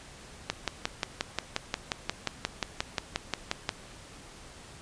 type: click train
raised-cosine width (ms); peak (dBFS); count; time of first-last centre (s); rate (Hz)
0.2; -10; 19; 0.5-3.691; 5.64
effects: pink hiss -49 dBFS RMS until 4.81 s + resampled to 22050 Hz